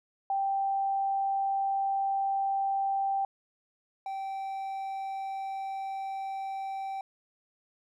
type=tone pair in turn; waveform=sine / triangle; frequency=784 / 776.8 Hz; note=G5 / G5; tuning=0 / -16 cents; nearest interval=unison; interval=16 cents; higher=first; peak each=-26 / -31 dBFS; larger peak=first; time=0.3-3.25 / 4.06-7.01 s; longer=neither; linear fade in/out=2 ms; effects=none